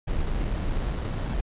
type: noise with sample-and-hold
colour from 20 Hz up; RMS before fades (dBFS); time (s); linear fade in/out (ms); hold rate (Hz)
brown; -27; 0.07-1.41; 10; 2450
effects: resampled to 8000 Hz